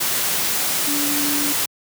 sine tone in noise, 290 Hz, D4, 22 cents flat, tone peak -24 dBFS, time 0.87-1.53 s, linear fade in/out 10 ms, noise white, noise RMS -21 dBFS, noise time 0-1.66 s, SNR -6 dB, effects high-pass 100 Hz 12 dB/octave

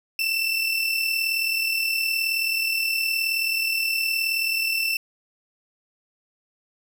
30% pulse tone pair together, 2666 / 2705 Hz, E7 / E7, +19 / +44 cents, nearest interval unison, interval 25 cents, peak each -20 / -26 dBFS, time 0.19-4.97 s, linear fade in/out 2 ms, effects 9-bit

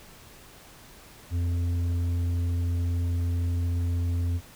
sine tone with tanh clipping, 86.7 Hz, F2, 12 cents flat, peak -25 dBFS, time 1.3-4.41 s, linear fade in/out 50 ms, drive 7 dB, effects pink hiss -50 dBFS RMS until 4.55 s

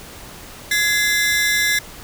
sawtooth ring-modulated tone, 1876 Hz, A#6, 11 cents sharp, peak -9 dBFS, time 0.71-1.79 s, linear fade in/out 5 ms, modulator 194 Hz, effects pink hiss -38 dBFS RMS until 2.03 s

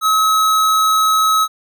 square tone, 1283 Hz, E6, 47 cents flat, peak -12 dBFS, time 0.01-1.48 s, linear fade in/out 50 ms, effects none

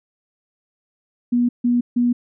sine tone bursts, 242.1 Hz, B3, 34 cents flat, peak -14 dBFS, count 3, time 1.32-2.13 s, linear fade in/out 10 ms, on 170 ms, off 150 ms, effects none

